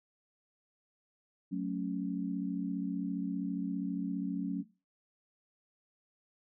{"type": "chord", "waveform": "sine", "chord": "F# minor", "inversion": "none", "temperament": "equal", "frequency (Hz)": [185, 220, 277.2], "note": ["F#3", "A3", "C#4"], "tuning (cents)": [0, 0, 0], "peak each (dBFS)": [-35, -40, -36], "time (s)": [1.51, 4.63], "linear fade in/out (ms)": 20, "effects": ["noise-tail reverb RT60 0.3 s tail -19 dB re dry"]}